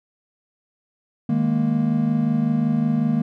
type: chord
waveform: triangle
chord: D# suspended fourth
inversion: none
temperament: equal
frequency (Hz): 155.56 / 207.7 / 233.1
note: D#3 / G#3 / A#3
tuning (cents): 0 / 0 / 0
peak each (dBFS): -21 / -22 / -18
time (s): 1.29-3.22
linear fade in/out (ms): 5
effects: none